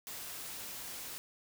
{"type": "noise", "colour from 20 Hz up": "white", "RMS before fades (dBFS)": -44, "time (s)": [0.07, 1.18], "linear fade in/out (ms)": 0, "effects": []}